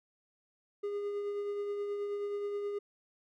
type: tone with tremolo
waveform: triangle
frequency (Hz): 408.2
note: G#4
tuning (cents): -30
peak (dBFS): -30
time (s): 0.83-2.79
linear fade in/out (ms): 10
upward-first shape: triangle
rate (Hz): 9.4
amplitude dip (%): 35
effects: none